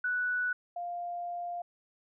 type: tone pair in turn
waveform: sine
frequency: 1480 / 699.7 Hz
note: F#6 / F5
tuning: 0 / +3 cents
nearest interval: octave + minor second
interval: 1297 cents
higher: first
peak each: -28 / -34 dBFS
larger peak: first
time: 0.04-0.53 / 0.76-1.62 s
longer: second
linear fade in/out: 5 ms
effects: none